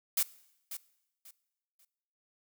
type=noise with echo; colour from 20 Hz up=blue; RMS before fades=-28 dBFS; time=0.17-0.23 s; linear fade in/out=5 ms; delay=540 ms; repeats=3; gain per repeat=-12 dB; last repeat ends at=1.85 s; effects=noise-tail reverb RT60 0.9 s tail -20 dB re dry